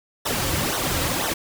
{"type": "noise with flanger", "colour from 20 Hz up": "pink", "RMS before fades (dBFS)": -24, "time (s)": [0.25, 1.34], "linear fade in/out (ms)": 10, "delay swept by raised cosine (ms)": [0.41, 4.91], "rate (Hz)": 2, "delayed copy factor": -0.75, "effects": []}